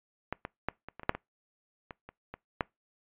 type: clicks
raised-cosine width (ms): 0.5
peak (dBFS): -17 / -21 / -14 / -27 / -27 / -27 / -8 / -21 / -26 / -30 / -25 / -12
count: 12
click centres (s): 0.326 / 0.451 / 0.686 / 0.886 / 0.996 / 1.033 / 1.094 / 1.15 / 1.908 / 2.09 / 2.34 / 2.608
effects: noise-tail reverb RT60 0.2 s tail -24 dB re dry + resampled to 8000 Hz